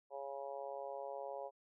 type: harmonic tone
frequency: 138.59 Hz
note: C#3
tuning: in tune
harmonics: 3 / 4 / 5 / 6 / 7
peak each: -51 / -45 / -49 / -50 / -53 dBFS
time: 0.1-1.51 s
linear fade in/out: 50 ms
effects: none